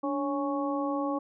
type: harmonic tone with a mistuned harmonic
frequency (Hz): 277.2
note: C#4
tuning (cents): 0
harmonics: 1 / 2 / 3 / 4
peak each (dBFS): -30 / -33 / -36 / -35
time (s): 0.03-1.19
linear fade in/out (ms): 10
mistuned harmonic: 1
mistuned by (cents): +73
effects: none